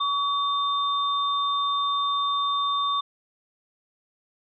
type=tone pair together; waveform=sine; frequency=1134 / 3600 Hz; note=C#6 / A7; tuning=+39 / +39 cents; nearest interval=octave + minor sixth; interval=2000 cents; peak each=-23 / -28 dBFS; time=0-3.01 s; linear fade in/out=10 ms; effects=none